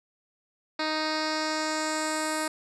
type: tone with low-pass filter sweep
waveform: 10% pulse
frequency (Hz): 311.1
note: D#4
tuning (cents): 0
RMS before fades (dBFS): -29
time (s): 0.79-2.48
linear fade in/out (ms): 5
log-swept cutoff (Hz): 4100 to 9900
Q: 2.5
effects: none